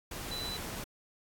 sine tone in noise, 3985 Hz, B7, 15 cents sharp, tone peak -37 dBFS, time 0.31-0.57 s, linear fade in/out 5 ms, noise pink, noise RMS -41 dBFS, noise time 0.11-0.84 s, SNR +1 dB, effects AAC 64 kbps

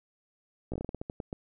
slowing click train, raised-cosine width 2 ms, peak -22 dBFS, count 12, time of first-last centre 0.72-1.329 s, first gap 16 ms, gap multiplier 1.23, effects none

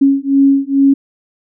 sine beating tone pair, 274.2 / 276.5 Hz, C#4 / C#4, -19 / -4 cents, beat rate 2.3 Hz, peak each -11 dBFS, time 0.01-0.94 s, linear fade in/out 10 ms, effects none

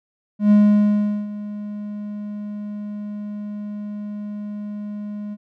triangle tone with ADSR envelope, 207.7 Hz, G#3, in tune, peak -7 dBFS, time 0.39-5.37 s, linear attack 120 ms, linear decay 760 ms, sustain -18 dB, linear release 42 ms, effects none

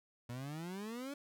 30% pulse exponential sweep, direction up, 117.3 to 290.3 Hz, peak -39 dBFS, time 0.29-1.14 s, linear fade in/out 5 ms, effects none

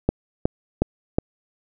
click train, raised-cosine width 2 ms, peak -4 dBFS, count 4, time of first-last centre 0.09-1.185 s, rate 2.74 Hz, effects none

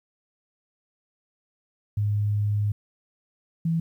sine tone pair in turn, 103.83 / 164.82 Hz, G#2 / E3, 0 / 0 cents, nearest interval minor sixth, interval 800 cents, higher second, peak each -21 dBFS, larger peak neither, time 1.97-2.72 / 3.65-3.8 s, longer first, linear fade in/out 5 ms, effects 10-bit

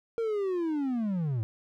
triangle linear sweep, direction down, 466.2 to 103.83 Hz, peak -25 dBFS, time 0.18-1.43 s, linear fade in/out 0 ms, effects none

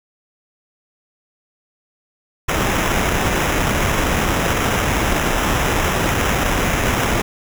pink noise with sample-and-hold, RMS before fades -18 dBFS, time 2.48-7.22 s, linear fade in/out 10 ms, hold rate 4410 Hz, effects none

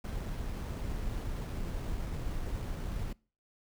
brown noise with sample-and-hold, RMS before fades -36 dBFS, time 0.04-3.13 s, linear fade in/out 5 ms, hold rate 7350 Hz, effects noise-tail reverb RT60 0.4 s tail -25 dB re dry

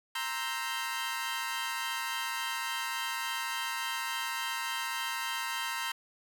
20% pulse chord, C dominant seventh, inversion third, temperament equal, 932.3 / 1046.5 / 1318.5 / 1568 Hz, Bb5 / C6 / E6 / G6, 0 / 0 / 0 / 0 cents, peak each -32 / -34 / -35 / -34 dBFS, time 0.15-5.92 s, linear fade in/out 5 ms, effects none

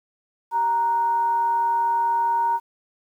sine tone with frequency modulation, 932.3 Hz, A#5, in tune, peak -18 dBFS, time 0.51-2.6 s, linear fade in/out 50 ms, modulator 545 Hz, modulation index 0.21, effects high-pass 400 Hz 12 dB/octave + 9-bit

